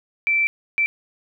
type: tone bursts at uneven times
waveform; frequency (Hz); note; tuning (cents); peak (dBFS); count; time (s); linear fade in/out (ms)
sine; 2334; D7; -11; -16; 2; 0.27-0.47 / 0.78-0.86; 0
effects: none